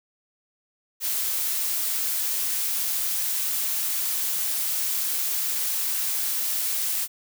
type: noise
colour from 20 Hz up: blue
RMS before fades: -26 dBFS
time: 1-7.08 s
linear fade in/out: 50 ms
effects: none